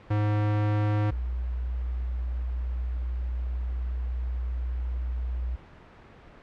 square / sine tone pair in turn, 104.9 / 61.33 Hz, G#2 / B1, +18 / -11 cents, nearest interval major sixth, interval 929 cents, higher first, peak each -23 / -27 dBFS, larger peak first, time 0.1-1.11 / 1.11-5.56 s, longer second, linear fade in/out 10 ms, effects pink hiss -50 dBFS RMS until 6.42 s + low-pass 2000 Hz 12 dB/octave

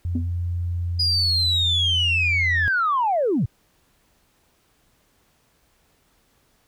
sine tone with pitch glide, 87.3 to 86.15 Hz, F2 to F2, 0 to -23 cents, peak -22 dBFS, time 0.05-2.68 s, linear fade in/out 0 ms, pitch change -23 cents, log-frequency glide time 0.56-1.56 s
sine tone with exponential decay, 248.2 Hz, B3, 9 cents sharp, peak -18 dBFS, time 0.15-0.31 s, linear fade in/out 5 ms, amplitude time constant 34 ms
sine linear sweep, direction down, 4948 to 87.31 Hz, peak -17 dBFS, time 0.99-3.46 s, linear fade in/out 10 ms
effects tanh soft clip ceiling -13 dBFS + pink hiss -63 dBFS RMS until 6.67 s

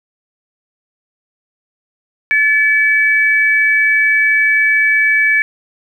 sine tone pair together, 1735.7 / 2287 Hz, A6 / D7, -24 / -47 cents, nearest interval perfect fourth, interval 477 cents, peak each -12 dBFS, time 2.31-5.42 s, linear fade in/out 0 ms, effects 8-bit

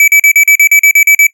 square tone bursts, 2300 Hz, D7, 37 cents flat, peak -3 dBFS, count 11, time 0-1.268 s, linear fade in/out 2 ms, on 78 ms, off 41 ms, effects noise-tail reverb RT60 0.1 s tail -20 dB re dry

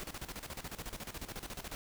pink noise with tremolo, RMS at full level -42 dBFS, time 0-1.75 s, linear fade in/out 0 ms, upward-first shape square, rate 14 Hz, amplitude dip 75%, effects none

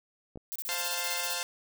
clicks, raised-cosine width 2 ms, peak -30 dBFS, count 2, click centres 0.358 / 0.374 s
violet noise bursts, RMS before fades -36 dBFS, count 13, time 0.52-1.336 s, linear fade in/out 0 ms, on 36 ms, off 29 ms
5% pulse chord, F major, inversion second, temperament equal, 523.3 / 698.5 / 880 Hz, C5 / F5 / A5, 0 / 0 / 0 cents, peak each -24 dBFS, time 0.69-1.43 s, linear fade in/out 0 ms
effects none

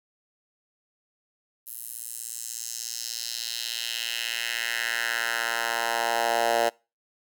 10% pulse tone with high-pass filter sweep, 116.54 Hz, A#2, in tune, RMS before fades -29 dBFS, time 1.66-6.7 s, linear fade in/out 20 ms, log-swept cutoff 12000 to 610 Hz, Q 2, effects noise-tail reverb RT60 0.3 s tail -25 dB re dry

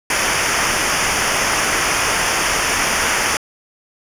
pink noise with comb filter, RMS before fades -17 dBFS, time 0.1-3.37 s, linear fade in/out 2 ms, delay 0.25 ms, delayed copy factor -0.8, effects low-pass 10000 Hz 12 dB/octave

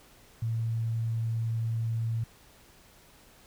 sine tone, 113.8 Hz, A#2, 41 cents flat, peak -27 dBFS, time 0.42-2.24 s, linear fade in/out 5 ms, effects pink hiss -57 dBFS RMS until 3.46 s

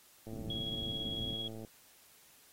click train, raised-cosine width 2 ms, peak -34 dBFS, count 154, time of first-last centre 0.27-1.648 s, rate 111 Hz
white low-pass noise, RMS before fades -44 dBFS, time 0.31-1.35 s, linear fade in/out 10 ms, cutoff 300 Hz, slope 48 dB/octave
sine tone with tremolo, 3318 Hz, G#7, 2 cents flat, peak -36 dBFS, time 0.5-1.48 s, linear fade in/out 2 ms, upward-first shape square, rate 18 Hz, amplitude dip 25%
effects white hiss -62 dBFS RMS until 2.52 s + AAC 48 kbps

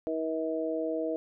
harmonic tone, 160 Hz, D#3, 49 cents sharp, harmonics 2 / 3 / 4, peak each -33 / -33 / -33 dBFS, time 0.07-1.16 s, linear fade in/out 0 ms, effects none

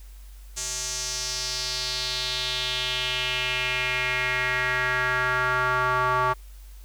square tone with band-pass filter sweep, 126.7 Hz, B2, 45 cents sharp, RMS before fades -26 dBFS, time 0.56-6.34 s, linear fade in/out 20 ms, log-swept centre 6900 to 1100 Hz, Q 3.2, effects added 48 Hz sine -41 dBFS peak until 6.84 s + white hiss -56 dBFS RMS until 6.84 s

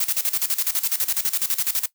blue noise with tremolo, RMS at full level -21 dBFS, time 0-1.86 s, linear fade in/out 5 ms, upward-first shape square, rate 12 Hz, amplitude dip 80%, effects noise-tail reverb RT60 0.1 s tail -17 dB re dry

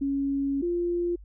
sine tone pair in turn, 277.2 / 347.6 Hz, C#4 / F4, 0 / -8 cents, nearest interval major third, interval 392 cents, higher second, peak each -24 dBFS, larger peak neither, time 0.01-0.62 / 0.62-1.16 s, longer first, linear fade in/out 10 ms, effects added 50 Hz sine -44 dBFS peak until 1.24 s

